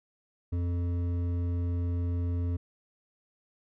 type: tone with hard clipping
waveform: triangle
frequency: 87.31 Hz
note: F2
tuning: in tune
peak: -29 dBFS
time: 0.52-2.57 s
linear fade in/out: 10 ms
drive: 13 dB
effects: none